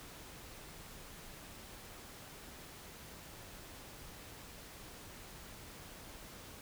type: silence
effects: pink hiss -52 dBFS RMS until 6.61 s